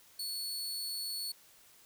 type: tone with amplitude modulation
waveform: sawtooth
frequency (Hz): 4413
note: C#8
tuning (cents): -9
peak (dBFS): -32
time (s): 0.19-1.32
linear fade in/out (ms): 5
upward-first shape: sine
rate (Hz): 205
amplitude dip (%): 30
effects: white hiss -61 dBFS RMS until 1.85 s